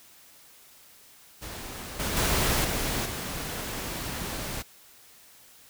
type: noise with level steps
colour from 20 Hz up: pink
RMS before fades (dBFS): -39 / -30 / -25 / -29 / -34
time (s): 1.41-4.63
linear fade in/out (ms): 20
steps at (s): 1.99 / 2.16 / 2.64 / 3.05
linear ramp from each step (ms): 10
effects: white hiss -54 dBFS RMS until 5.69 s